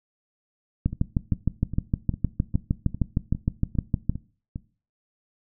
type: two click trains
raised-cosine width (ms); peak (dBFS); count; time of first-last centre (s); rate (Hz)
5; -9 / -19; 22 / 10; 0.86-4.096 / 0.93-4.559; 6.49 / 2.48
effects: noise-tail reverb RT60 0.4 s tail -19 dB re dry